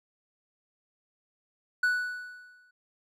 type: tone with exponential decay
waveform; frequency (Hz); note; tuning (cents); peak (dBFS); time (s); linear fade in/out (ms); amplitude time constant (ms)
triangle; 1480; F#6; 0; -19; 1.83-2.71; 5; 190
effects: none